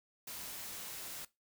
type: noise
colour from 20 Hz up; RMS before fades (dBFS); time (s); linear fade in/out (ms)
white; -45; 0.27-1.25; 5
effects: noise-tail reverb RT60 0.2 s tail -18 dB re dry